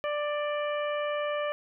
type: harmonic tone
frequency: 590 Hz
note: D5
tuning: 8 cents sharp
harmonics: 1 / 2 / 3 / 4 / 5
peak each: -29 / -35 / -39 / -41 / -43 dBFS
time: 0.04-1.52 s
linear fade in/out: 0 ms
effects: none